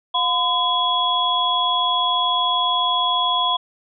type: tone cluster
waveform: sine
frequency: 711 / 1015 / 3349 Hz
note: F5 / B5 / G#7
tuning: +31 / +47 / +14 cents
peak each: -25 / -20 / -20 dBFS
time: 0.14-3.57 s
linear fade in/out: 10 ms
effects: none